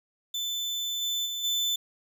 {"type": "tone with level steps", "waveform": "35% pulse", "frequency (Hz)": 3520, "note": "A7", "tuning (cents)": 0, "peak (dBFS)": [-27, -25, -29, -23], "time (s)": [0.34, 1.76], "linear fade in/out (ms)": 5, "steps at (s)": [1.01, 1.25, 1.43], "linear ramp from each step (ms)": 20, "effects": []}